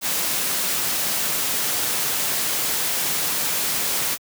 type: noise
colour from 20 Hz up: white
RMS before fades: -23 dBFS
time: 0.01-4.18 s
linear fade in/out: 50 ms
effects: high-pass 100 Hz 12 dB/octave

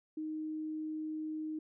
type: tone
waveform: sine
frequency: 311.1 Hz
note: D#4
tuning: in tune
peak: -36 dBFS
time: 0.17-1.59 s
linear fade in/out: 5 ms
effects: none

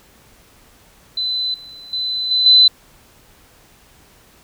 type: tone with level steps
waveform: sine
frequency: 4021 Hz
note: B7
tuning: 30 cents sharp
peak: -18 / -35 / -19 / -13 / -6 dBFS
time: 1.17-2.68 s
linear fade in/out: 5 ms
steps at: 1.54 / 1.93 / 2.31 / 2.46 s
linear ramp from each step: 2 ms
effects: pink hiss -50 dBFS RMS until 4.43 s

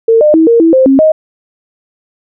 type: tone with pitch steps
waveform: sine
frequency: 453.9 / 603 / 322 / 465 / 328.4 / 523 / 269.8 / 626 Hz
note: A#4 / D5 / E4 / A#4 / E4 / C5 / C#4 / D#5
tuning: -46 / +46 / -41 / -4 / -6 / -1 / -47 / +10 cents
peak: -3 dBFS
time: 0.08-1.12 s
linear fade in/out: 5 ms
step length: 130 ms
effects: none

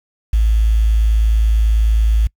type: tone with quantisation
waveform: sine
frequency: 54.6 Hz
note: A1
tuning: 13 cents flat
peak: -10 dBFS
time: 0.33-2.27 s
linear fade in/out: 5 ms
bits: 6
effects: noise-tail reverb RT60 0.1 s tail -25 dB re dry

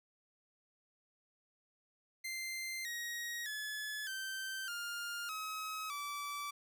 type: tone with pitch steps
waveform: sawtooth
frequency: 2085 / 1890 / 1713.2 / 1553 / 1407.7 / 1276.1 / 1156.7 Hz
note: C7 / A#6 / A6 / G6 / F6 / D#6 / D6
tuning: -7 / +23 / -47 / -17 / +13 / +43 / -27 cents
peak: -36 dBFS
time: 2.24-6.51 s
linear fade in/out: 10 ms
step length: 610 ms
effects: none

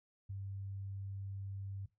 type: tone with ADSR envelope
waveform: sine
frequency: 98 Hz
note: G2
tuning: in tune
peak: -39 dBFS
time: 0.29-1.86 s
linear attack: 13 ms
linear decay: 4 ms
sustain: -2 dB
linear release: 7 ms
effects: noise-tail reverb RT60 0.2 s tail -17 dB re dry

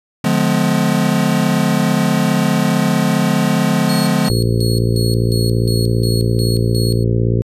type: chord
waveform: square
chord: D diminished seventh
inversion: none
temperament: just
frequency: 146.83 / 176.2 / 211.4 / 253.7 Hz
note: D3 / F3 / Ab3 / Cb4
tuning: 0 / +16 / +31 / +47 cents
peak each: -20 / -18 / -18 / -20 dBFS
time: 0.24-4.29 s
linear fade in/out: 5 ms
type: tone with tremolo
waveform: sawtooth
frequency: 4323 Hz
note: C#8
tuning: 44 cents flat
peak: -20 dBFS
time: 3.89-7.04 s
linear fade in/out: 5 ms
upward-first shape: square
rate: 2.8 Hz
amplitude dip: 80%
type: harmonic tone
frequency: 57.6 Hz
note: A#1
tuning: 20 cents flat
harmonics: 1 / 2 / 3 / 4 / 5 / 6 / 7 / 8 / 9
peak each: -23 / -14 / -22 / -24 / -30 / -24 / -23 / -28 / -30 dBFS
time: 4.3-7.42 s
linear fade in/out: 0 ms
effects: resampled to 32000 Hz

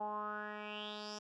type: tone with low-pass filter sweep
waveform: 10% pulse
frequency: 210 Hz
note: G#3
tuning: 19 cents sharp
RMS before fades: -43 dBFS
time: 0-1.19 s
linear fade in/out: 10 ms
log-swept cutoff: 800 to 5900 Hz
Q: 6.3
effects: none

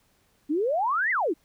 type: exponential two-way sweep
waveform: sine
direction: up then down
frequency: 277.2 to 2093 to 277.2 Hz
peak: -22 dBFS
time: 0.49-1.34 s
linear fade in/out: 20 ms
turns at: 1.11 s
effects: pink hiss -66 dBFS RMS until 1.44 s

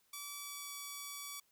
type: tone with pitch glide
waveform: 5% pulse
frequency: 1150 to 1142.7 Hz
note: D6 to D6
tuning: -37 to -48 cents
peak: -32 dBFS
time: 0.13-1.4 s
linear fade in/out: 5 ms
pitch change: -11 cents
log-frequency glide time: 0.39-0.72 s
effects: white hiss -74 dBFS RMS until 1.51 s

